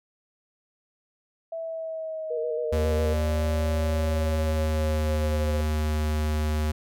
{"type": "exponential sweep", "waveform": "sine", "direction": "down", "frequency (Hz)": [659.3, 520], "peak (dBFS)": -30, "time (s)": [1.52, 5.61], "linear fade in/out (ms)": 5}
{"type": "tone with vibrato", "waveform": "sine", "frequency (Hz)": 471.7, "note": "A#4", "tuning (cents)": 20, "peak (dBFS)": -27, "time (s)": [2.3, 3.14], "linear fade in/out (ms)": 10, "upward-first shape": "square", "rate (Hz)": 7.3, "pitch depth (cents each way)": 32}
{"type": "tone with pitch glide", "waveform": "square", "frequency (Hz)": [77.78, 76.49], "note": ["D#2", "D#2"], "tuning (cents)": [0, -29], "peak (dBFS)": -24, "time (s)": [2.72, 6.72], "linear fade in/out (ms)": 10, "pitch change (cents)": -29, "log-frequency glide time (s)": [4.62, 6.06]}
{"effects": []}